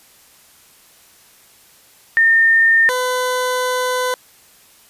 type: tone pair in turn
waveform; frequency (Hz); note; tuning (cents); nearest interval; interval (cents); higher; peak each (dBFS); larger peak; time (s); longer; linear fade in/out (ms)
sine / 20% pulse; 1817 / 503.7; A#6 / B4; -45 / +34; octave + minor seventh; 2221; first; -9 / -12; first; 2.17-2.89 / 2.89-4.14; second; 0
effects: white hiss -49 dBFS RMS until 4.89 s + resampled to 32000 Hz

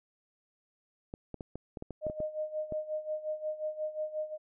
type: clicks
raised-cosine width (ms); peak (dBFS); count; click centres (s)
2; -26; 11; 1.139 / 1.343 / 1.408 / 1.556 / 1.772 / 1.824 / 1.907 / 2.067 / 2.099 / 2.203 / 2.723
type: tone with tremolo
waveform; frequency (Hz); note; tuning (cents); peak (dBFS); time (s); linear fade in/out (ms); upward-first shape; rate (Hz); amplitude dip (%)
sine; 616; D#5; -17; -30; 2.01-4.38; 50; sine; 5.6; 80
effects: none

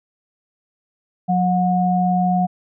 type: tone pair together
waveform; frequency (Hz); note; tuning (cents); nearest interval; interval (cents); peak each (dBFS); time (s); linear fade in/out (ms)
sine; 181.5 / 726; F#3 / F#5; -33 / -33; 2 octaves; 2400; -17 / -18; 1.28-2.47; 20
effects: none

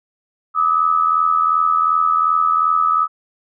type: tone pair together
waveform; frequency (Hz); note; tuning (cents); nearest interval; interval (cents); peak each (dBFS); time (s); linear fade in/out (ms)
sine; 1195.3 / 1278; D6 / D#6; +30 / +46; minor second; 116; -18 / -14; 0.54-3.08; 50
effects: none

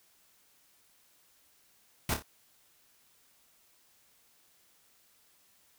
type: noise with echo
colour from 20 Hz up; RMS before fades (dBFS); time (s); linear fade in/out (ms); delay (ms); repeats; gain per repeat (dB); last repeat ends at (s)
pink; -30; 2.09-2.14; 2; 28; 3; -7; 2.224
effects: white hiss -66 dBFS RMS until 5.78 s

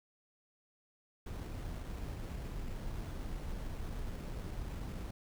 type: noise with sample-and-hold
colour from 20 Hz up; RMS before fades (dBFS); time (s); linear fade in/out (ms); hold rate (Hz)
brown; -41; 1.26-5.11; 5; 4900
effects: none

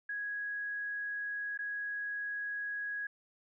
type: tone with dropouts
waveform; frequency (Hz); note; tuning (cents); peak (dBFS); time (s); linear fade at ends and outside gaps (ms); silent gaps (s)
sine; 1661.2; G#6; 0; -35; 0.09-3.07; 5; 1.576-1.589
effects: none

